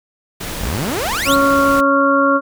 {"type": "noise", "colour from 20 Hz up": "pink", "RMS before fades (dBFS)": -26, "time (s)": [0.4, 1.81], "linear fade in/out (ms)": 10}
{"type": "exponential sweep", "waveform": "sawtooth", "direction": "up", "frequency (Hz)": [38.4, 4495], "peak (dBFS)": -15, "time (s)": [0.6, 1.36], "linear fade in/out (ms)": 20}
{"type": "harmonic tone", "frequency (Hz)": 277.2, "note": "C#4", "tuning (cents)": 0, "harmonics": [1, 2, 4, 5], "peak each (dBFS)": [-16, -16, -16, -16], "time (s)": [1.25, 2.41], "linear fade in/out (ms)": 50}
{"effects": []}